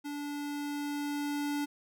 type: tone with level ramp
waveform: square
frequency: 290 Hz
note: D4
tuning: 22 cents flat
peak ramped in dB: -37 to -31 dBFS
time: 0.04-1.66 s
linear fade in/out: 20 ms
effects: none